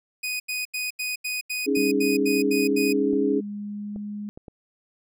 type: tone bursts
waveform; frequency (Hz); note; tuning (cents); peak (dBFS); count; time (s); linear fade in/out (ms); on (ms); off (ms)
sawtooth; 2489; D#7; 0; -23; 11; 0.23-2.93; 10; 170; 83
type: chord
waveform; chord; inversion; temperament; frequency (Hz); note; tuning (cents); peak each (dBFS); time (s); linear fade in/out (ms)
sine; C# suspended second; none; equal; 277.2 / 311.1 / 415.3; C#4 / D#4 / G#4; 0 / 0 / 0; -23 / -27 / -23; 1.66-3.41; 20
type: tone with pitch glide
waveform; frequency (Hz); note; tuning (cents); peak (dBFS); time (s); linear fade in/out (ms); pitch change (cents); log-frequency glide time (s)
sine; 201.3 to 207.2; G3 to G#3; +46 to -4; -30; 1.77-4.29; 0; +50; 2.16-4.06
type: clicks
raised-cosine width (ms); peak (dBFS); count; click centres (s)
2; -27; 4; 3.133 / 3.961 / 4.375 / 4.482
effects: none